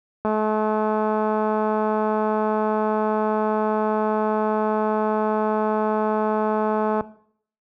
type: click train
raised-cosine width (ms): 1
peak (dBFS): -10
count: 1454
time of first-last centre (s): 0.25-7.008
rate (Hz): 215
effects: noise-tail reverb RT60 0.6 s tail -17 dB re dry + high-pass 60 Hz 12 dB/octave